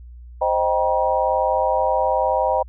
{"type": "chord", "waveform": "sine", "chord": "C minor seventh", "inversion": "none", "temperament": "equal with one note detuned", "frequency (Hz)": [523.3, 622.3, 784, 955.8], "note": ["C5", "Eb5", "G5", "Bb5"], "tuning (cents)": [0, 0, 0, 43], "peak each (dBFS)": -22, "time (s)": [0.41, 2.63], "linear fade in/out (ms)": 10, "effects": ["added 60 Hz sine -37 dBFS peak until 2.68 s"]}